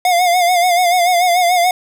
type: tone with vibrato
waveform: square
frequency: 711 Hz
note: F5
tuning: 31 cents sharp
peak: -11 dBFS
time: 0.05-1.71 s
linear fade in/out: 2 ms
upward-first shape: sine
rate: 6.9 Hz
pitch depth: 63 cents each way
effects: none